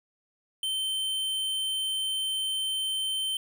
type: tone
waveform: square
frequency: 3099 Hz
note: G7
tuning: 21 cents flat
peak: -28 dBFS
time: 0.63-3.37 s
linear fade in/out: 2 ms
effects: none